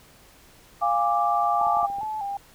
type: chord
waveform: sine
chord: D diminished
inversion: first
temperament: equal with one note detuned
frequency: 698.5 / 817.8 / 1174.7 Hz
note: F5 / Ab5 / D6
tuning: 0 / -27 / 0 cents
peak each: -24 dBFS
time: 0.81-1.87 s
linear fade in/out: 20 ms
type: tone with vibrato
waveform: sine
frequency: 830.6 Hz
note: G#5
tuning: in tune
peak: -27 dBFS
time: 1.61-2.37 s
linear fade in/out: 2 ms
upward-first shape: square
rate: 2.5 Hz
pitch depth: 66 cents each way
type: clicks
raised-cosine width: 2 ms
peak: -32 dBFS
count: 7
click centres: 1.613 / 1.669 / 1.77 / 1.83 / 1.901 / 1.985 / 2.032 s
effects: pink hiss -53 dBFS RMS until 2.54 s